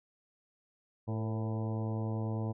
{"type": "harmonic tone with a mistuned harmonic", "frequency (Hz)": 110, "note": "A2", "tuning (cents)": 0, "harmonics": [1, 2, 3, 4, 5, 6, 7, 8, 9], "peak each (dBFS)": [-33, -39, -43, -45, -47, -49, -50, -51, -52], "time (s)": [1.07, 2.53], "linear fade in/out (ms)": 20, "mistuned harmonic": 4, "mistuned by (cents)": 44, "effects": []}